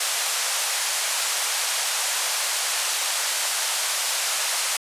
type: band-pass noise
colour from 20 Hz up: white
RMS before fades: -25 dBFS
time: 0-4.77 s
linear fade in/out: 5 ms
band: 600 to 10000 Hz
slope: 24 dB/octave
effects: resampled to 32000 Hz